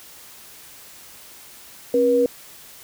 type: tone pair together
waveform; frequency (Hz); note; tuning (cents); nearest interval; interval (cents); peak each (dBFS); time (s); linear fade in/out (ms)
sine; 269.6 / 483.3; C#4 / B4; -48 / -38; minor seventh; 1010; -22 / -15; 1.94-2.26; 2
effects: white hiss -44 dBFS RMS until 2.83 s